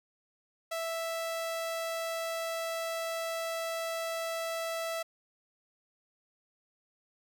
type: tone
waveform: sawtooth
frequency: 659.3 Hz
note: E5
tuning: in tune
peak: -29 dBFS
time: 0.71-5.03 s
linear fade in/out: 10 ms
effects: none